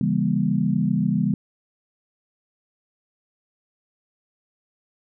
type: chord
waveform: sine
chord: C# diminished seventh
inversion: none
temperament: just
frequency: 138.59 / 166.31 / 199.57 / 239.5 Hz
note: C#3 / E3 / G3 / Bb3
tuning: 0 / +16 / +31 / +47 cents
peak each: -26 / -24 / -22 / -25 dBFS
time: 0.01-1.34 s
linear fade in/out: 2 ms
effects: none